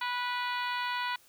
harmonic tone, 490.8 Hz, B4, 11 cents flat, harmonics 2 / 3 / 4 / 5 / 6 / 7 / 8 / 9, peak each -33 / -37 / -39 / -41 / -43 / -44 / -45 / -46 dBFS, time 0.01-1.16 s, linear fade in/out 5 ms, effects white hiss -61 dBFS RMS until 1.28 s

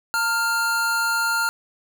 square tone pair together, 907.6 / 1400 Hz, A#5 / F6, -47 / +4 cents, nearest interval minor sixth, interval 751 cents, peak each -28 / -21 dBFS, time 0.14-1.49 s, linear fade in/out 0 ms, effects none

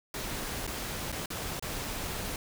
pink noise with dropouts, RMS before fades -36 dBFS, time 0.14-2.36 s, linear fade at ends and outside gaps 2 ms, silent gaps 0.668-0.675 / 1.119-1.125 / 1.259-1.303 / 1.596-1.624 s, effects none

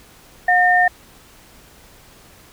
sine tone pair together, 720.7 / 1816 Hz, F#5 / A#6, -46 / -46 cents, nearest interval octave + major third, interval 1600 cents, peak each -14 dBFS, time 0.48-0.88 s, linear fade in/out 5 ms, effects pink hiss -47 dBFS RMS until 2.52 s

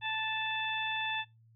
harmonic tone, 878 Hz, A5, 4 cents flat, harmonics 1 / 2 / 3 / 4, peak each -37 / -37 / -37 / -38 dBFS, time 0.01-1.25 s, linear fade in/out 50 ms, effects noise-tail reverb RT60 0.2 s tail -22 dB re dry + added 113 Hz sine -59 dBFS peak until 1.55 s

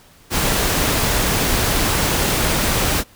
pink noise, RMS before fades -18 dBFS, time 0.3-3.04 s, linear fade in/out 50 ms, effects pink hiss -49 dBFS RMS until 3.15 s

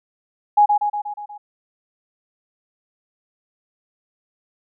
sine tone with echo, 830 Hz, G#5, 1 cent flat, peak -9 dBFS, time 0.57-0.66 s, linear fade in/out 10 ms, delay 120 ms, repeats 6, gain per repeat -4 dB, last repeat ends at 1.38 s, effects none

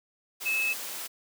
sine tone in noise, 2600 Hz, E7, 24 cents flat, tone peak -25 dBFS, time 0.45-0.74 s, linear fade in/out 20 ms, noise white, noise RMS -37 dBFS, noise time 0.4-1.08 s, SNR +9 dB, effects high-pass 300 Hz 12 dB/octave

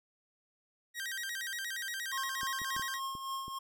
sawtooth tone with vibrato, 1730 Hz, A6, 30 cents flat, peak -33 dBFS, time 0.94-3 s, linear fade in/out 50 ms, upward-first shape square, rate 8.5 Hz, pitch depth 160 cents each way
square tone with tremolo, 1075 Hz, C6, 47 cents sharp, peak -35 dBFS, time 2.12-3.59 s, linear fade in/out 10 ms, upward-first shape triangle, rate 3.5 Hz, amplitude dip 60%
clicks, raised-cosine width 3 ms, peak -35 dBFS, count 6, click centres 2.432 / 2.617 / 2.765 / 2.796 / 3.152 / 3.481 s
effects none

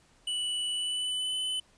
square tone with pitch glide, 2960 to 3019 Hz, F#7 to F#7, 0 to +34 cents, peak -30 dBFS, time 0.27-1.6 s, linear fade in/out 5 ms, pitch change +34 cents, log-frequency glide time 0.72-1.36 s, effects pink hiss -63 dBFS RMS until 1.77 s + resampled to 22050 Hz

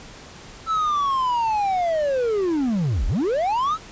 triangle linear two-way sweep, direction down then up, 1333 to 31.29 to 1333 Hz, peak -17 dBFS, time 0.66-3.78 s, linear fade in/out 50 ms, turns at 3.07 s, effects pink hiss -42 dBFS RMS until 3.91 s + resampled to 16000 Hz

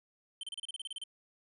square tone bursts, 3103 Hz, G7, 18 cents flat, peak -39 dBFS, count 12, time 0.41-1.038 s, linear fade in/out 2 ms, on 23 ms, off 32 ms, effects resampled to 24000 Hz

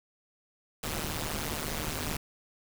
pink noise with amplitude modulation, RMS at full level -30 dBFS, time 0.83-2.17 s, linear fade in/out 5 ms, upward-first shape sine, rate 153 Hz, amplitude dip 100%, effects none

